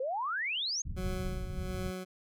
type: exponential sweep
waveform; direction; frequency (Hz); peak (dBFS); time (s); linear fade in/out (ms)
sine; up; 493.9 to 6645; -31; 0-0.82; 5
type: low-pass noise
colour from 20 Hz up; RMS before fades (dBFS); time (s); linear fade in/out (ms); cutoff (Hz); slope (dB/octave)
pink; -37; 0.85-1.91; 10; 170; 24
type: tone with tremolo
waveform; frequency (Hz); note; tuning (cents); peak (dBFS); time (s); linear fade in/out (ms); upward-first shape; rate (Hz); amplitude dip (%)
20% pulse; 185; F#3; 0; -31; 0.96-2.05; 20; sine; 1.4; 65
effects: none